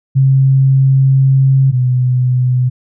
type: tone pair in turn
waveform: sine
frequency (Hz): 134.3 / 126.11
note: C3 / B2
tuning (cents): +46 / +37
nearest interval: minor second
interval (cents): 109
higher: first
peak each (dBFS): -6 / -9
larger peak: first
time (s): 0.15-1.72 / 1.72-2.7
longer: first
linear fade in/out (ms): 20
effects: none